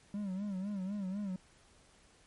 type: tone with vibrato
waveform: triangle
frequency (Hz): 196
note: G3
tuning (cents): 0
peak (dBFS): -33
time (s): 0.14-1.36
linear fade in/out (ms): 2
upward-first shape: sine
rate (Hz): 4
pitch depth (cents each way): 110
effects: pink hiss -64 dBFS RMS until 2.26 s + MP3 48 kbps